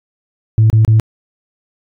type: tone bursts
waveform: sine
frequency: 110 Hz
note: A2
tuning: in tune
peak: -4 dBFS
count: 3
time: 0.58-0.998 s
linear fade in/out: 0 ms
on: 120 ms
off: 29 ms
effects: tanh soft clip ceiling -3 dBFS